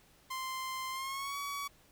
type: tone with pitch glide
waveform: sawtooth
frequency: 1044 to 1131.9 Hz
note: C6 to C#6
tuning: -4 to +36 cents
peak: -33 dBFS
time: 0.3-1.68 s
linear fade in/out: 10 ms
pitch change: +140 cents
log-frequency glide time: 0.91-1.37 s
effects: pink hiss -64 dBFS RMS until 1.91 s